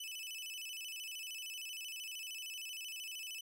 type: tone with vibrato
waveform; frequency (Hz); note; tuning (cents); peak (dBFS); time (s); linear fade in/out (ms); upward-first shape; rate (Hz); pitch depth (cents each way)
sawtooth; 2794; F7; 0; -40; 0-3.41; 5; square; 13; 120
effects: none